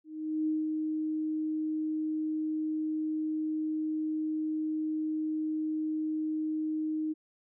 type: tone with ADSR envelope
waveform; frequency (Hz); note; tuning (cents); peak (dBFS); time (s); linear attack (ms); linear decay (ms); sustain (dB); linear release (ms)
sine; 311.1; D#4; 0; -26; 0.04-7.14; 430; 190; -3; 23
effects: none